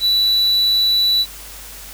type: tone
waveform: triangle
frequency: 3951 Hz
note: B7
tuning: in tune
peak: -11 dBFS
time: 0-1.26 s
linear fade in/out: 50 ms
effects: added 50 Hz sine -40 dBFS peak until 1.93 s + white hiss -36 dBFS RMS until 1.93 s